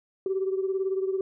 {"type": "beating tone pair", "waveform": "sine", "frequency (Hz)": [380.3, 398.3], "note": ["F#4", "G4"], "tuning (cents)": [48, 28], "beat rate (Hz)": 18, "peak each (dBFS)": [-25, -31], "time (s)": [0.26, 1.21], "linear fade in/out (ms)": 2, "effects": ["tanh soft clip ceiling -18 dBFS"]}